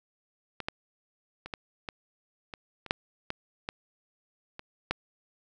clicks, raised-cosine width 0.3 ms, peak -19 / -14 / -24 / -18 / -19 / -23 / -26 / -8 / -16 / -16 / -24 / -11 dBFS, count 12, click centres 0.603 / 0.685 / 1.46 / 1.538 / 1.888 / 2.538 / 2.863 / 2.909 / 3.304 / 3.689 / 4.594 / 4.91 s, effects none

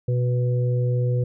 harmonic tone, 123.47 Hz, B2, in tune, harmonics 1 / 3 / 4, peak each -19 / -34 / -29 dBFS, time 0.08-1.24 s, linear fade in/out 5 ms, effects none

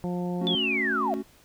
harmonic tone, 177.5 Hz, F3, 28 cents sharp, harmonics 1 / 2 / 3 / 4 / 5, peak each -28 / -34 / -38 / -40 / -42 dBFS, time 0.04-0.55 s, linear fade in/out 0 ms
triangle chord, F# minor, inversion first, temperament equal, 220 / 277.2 / 370 Hz, A3 / C#4 / F#4, 0 / 0 / 0 cents, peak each -31 dBFS, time 0.4-1.23 s, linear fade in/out 20 ms
sine linear sweep, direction down, 3520 to 615 Hz, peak -24 dBFS, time 0.47-1.14 s, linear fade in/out 0 ms
effects pink hiss -57 dBFS RMS until 1.44 s

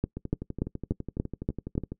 two click trains, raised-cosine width 3 ms, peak -21 / -13 dBFS, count 22 / 7, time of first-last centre 0.17-1.92 / 0.04-1.779 s, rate 12 / 3.45 Hz, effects noise-tail reverb RT60 0.1 s tail -22 dB re dry

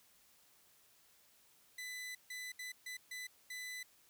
sawtooth tone bursts at uneven times, 2000 Hz, B6, 21 cents sharp, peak -40 dBFS, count 6, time 1.78-2.15 / 2.3-2.52 / 2.59-2.72 / 2.86-2.97 / 3.11-3.27 / 3.5-3.83 s, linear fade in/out 5 ms, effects white hiss -68 dBFS RMS until 4.09 s

